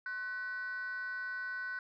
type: tone with frequency modulation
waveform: sine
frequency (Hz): 1500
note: F#6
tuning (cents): +23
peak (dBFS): -35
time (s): 0.06-1.79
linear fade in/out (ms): 2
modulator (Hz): 432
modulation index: 0.43
effects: tanh soft clip ceiling -34 dBFS